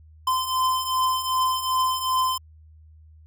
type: beating tone pair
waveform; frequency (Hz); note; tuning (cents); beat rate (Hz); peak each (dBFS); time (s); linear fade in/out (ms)
square; 1029 / 1031.6; C6 / C6; -29 / -25; 2.6; -28 / -23; 0.27-2.38; 5
effects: added 78 Hz sine -47 dBFS peak until 3.26 s